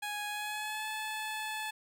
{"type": "tone with pitch glide", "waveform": "15% pulse", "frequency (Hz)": [831, 865.3], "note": ["G#5", "A5"], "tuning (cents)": [1, -29], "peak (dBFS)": -29, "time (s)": [0.02, 1.71], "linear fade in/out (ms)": 10, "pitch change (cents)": 70, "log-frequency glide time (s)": [0.28, 0.87], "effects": []}